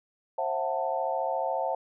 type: chord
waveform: sine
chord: F# half-diminished seventh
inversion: second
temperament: just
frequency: 532.8 / 666 / 740 / 888 Hz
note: C5 / E5 / F#5 / A5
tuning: +31 / +18 / 0 / +16 cents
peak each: -32 dBFS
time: 0.38-1.75 s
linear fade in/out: 5 ms
effects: none